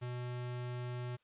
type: tone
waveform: square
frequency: 123.2 Hz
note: B2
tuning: 4 cents flat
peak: -39 dBFS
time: 0.01-1.17 s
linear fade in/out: 20 ms
effects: white hiss -75 dBFS RMS until 1.23 s + resampled to 8000 Hz

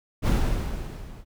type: noise with level ramp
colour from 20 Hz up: brown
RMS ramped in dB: -18 to -43 dBFS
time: 0.22-1.25 s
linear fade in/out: 50 ms
effects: none

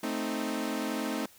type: chord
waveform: sawtooth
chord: A diminished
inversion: none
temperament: equal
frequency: 220 / 261.6 / 311.1 Hz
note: A3 / C4 / Eb4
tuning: 0 / 0 / 0 cents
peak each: -31 dBFS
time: 0.03-1.26 s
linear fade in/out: 5 ms
effects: white hiss -57 dBFS RMS until 1.38 s

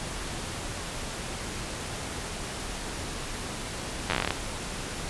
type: slowing click train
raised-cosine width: 0.3 ms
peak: -9 dBFS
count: 12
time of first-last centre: 4.1-4.307 s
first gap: 10 ms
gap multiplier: 1.12
effects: pink hiss -35 dBFS RMS until 5.09 s + resampled to 24000 Hz

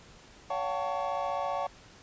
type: tone cluster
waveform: triangle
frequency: 565 / 711 / 766 / 890 / 1119 Hz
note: C#5 / F5 / G5 / A5 / C#6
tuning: +33 / +31 / -40 / +20 / +16 cents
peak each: -33 / -34 / -34 / -35 / -35 dBFS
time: 0.5-1.67 s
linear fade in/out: 5 ms
effects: pink hiss -54 dBFS RMS until 2.02 s + resampled to 16000 Hz

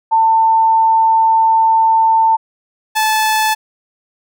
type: tone pair in turn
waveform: sine / sawtooth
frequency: 895 / 869.5 Hz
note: A5 / A5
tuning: +29 / -21 cents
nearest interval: minor second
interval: 50 cents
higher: first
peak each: -8 dBFS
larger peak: neither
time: 0.11-2.37 / 2.95-3.55 s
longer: first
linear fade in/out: 20 ms
effects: none

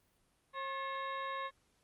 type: harmonic tone with a mistuned harmonic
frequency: 540 Hz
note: C#5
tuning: 45 cents flat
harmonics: 1 / 2 / 3 / 4 / 5 / 6 / 7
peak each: -45 / -39 / -46 / -49 / -56 / -59 / -51 dBFS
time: 0.53-1.51 s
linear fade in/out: 50 ms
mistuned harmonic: 3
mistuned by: +110 cents
effects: pink hiss -74 dBFS RMS until 1.83 s + Opus 32 kbps

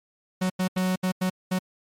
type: tone bursts at uneven times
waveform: 45% pulse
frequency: 185 Hz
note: F#3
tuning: in tune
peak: -22 dBFS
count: 6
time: 0.41-0.5 / 0.59-0.68 / 0.76-0.96 / 1.03-1.12 / 1.21-1.3 / 1.51-1.59 s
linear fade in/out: 10 ms
effects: MP3 64 kbps

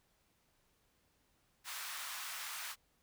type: high-pass noise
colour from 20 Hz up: pink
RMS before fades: -44 dBFS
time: 1.64-2.76 s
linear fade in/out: 50 ms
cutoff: 1000 Hz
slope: 24 dB/octave
effects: pink hiss -75 dBFS RMS until 3.02 s

